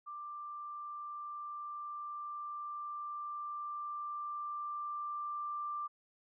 sine tone with level ramp, 1182 Hz, D6, 11 cents sharp, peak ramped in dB -42 to -36 dBFS, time 0.06-5.88 s, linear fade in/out 20 ms, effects none

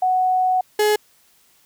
sine / 35% pulse tone pair in turn, 741 / 421.9 Hz, F#5 / G#4, +2 / +27 cents, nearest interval minor seventh, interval 975 cents, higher first, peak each -15 / -13 dBFS, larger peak second, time 0.02-0.61 / 0.79-0.96 s, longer first, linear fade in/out 5 ms, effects white hiss -57 dBFS RMS until 1.65 s

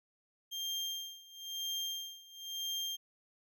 35% pulse tone with tremolo, 3193 Hz, G7, 31 cents sharp, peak -33 dBFS, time 0.51-2.97 s, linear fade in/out 20 ms, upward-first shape sine, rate 1 Hz, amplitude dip 90%, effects none

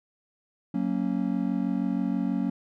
triangle chord, F# major, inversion none, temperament just, 185 / 231.2 / 277.5 Hz, F#3 / A#3 / C#4, 0 / -14 / +2 cents, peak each -27 dBFS, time 0.74-2.5 s, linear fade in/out 5 ms, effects none

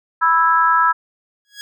sine chord, E major, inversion second, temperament just, 988.9 / 1318.5 / 1648.1 Hz, B5 / E6 / G#6, +2 / 0 / -14 cents, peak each -16 / -14 / -19 dBFS, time 0.21-0.93 s, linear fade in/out 20 ms
15% pulse tone with exponential growth, 1661.2 Hz, G#6, in tune, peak -21 dBFS, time 1.45-1.61 s, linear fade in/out 0 ms, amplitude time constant 33 ms
effects none

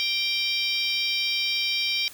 harmonic tone with a mistuned harmonic, 787 Hz, G5, 7 cents sharp, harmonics 3 / 4 / 5 / 6 / 7, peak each -28 / -29 / -30 / -31 / -31 dBFS, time 0-2.08 s, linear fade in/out 0 ms, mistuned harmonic 5, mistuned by -62 cents, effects white hiss -46 dBFS RMS until 2.13 s

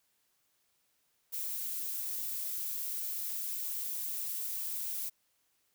violet noise, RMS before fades -37 dBFS, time 1.32-5.1 s, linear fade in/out 20 ms, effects white hiss -75 dBFS RMS until 5.74 s

